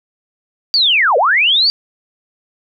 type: linear two-way sweep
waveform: sine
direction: down then up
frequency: 4719 to 443.7 to 4719 Hz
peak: -9 dBFS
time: 0.74-1.7 s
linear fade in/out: 0 ms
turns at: 1.17 s
effects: none